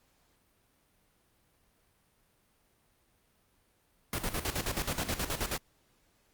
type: noise with tremolo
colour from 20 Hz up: pink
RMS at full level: -32 dBFS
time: 4.13-5.58 s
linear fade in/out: 2 ms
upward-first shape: square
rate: 9.4 Hz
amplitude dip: 70%
effects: pink hiss -70 dBFS RMS until 6.33 s + Opus 48 kbps